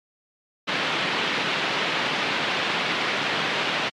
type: band-pass noise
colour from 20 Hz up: white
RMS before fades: -25 dBFS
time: 0.67-3.9 s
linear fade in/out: 20 ms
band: 140 to 3400 Hz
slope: 24 dB/octave
effects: MP3 64 kbps